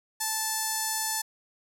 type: tone with notch filter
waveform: 5% pulse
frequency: 877 Hz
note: A5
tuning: 6 cents flat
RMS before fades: -30 dBFS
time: 0.2-1.22 s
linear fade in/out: 10 ms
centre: 2900 Hz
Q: 0.89
effects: none